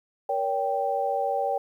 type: chord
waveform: sine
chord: G diminished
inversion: first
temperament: just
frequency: 470.4 / 564.5 / 784 Hz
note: Bb4 / Db5 / G5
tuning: +16 / +31 / 0 cents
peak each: -31 / -28 / -26 dBFS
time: 0.29-1.58 s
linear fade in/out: 5 ms
effects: 10-bit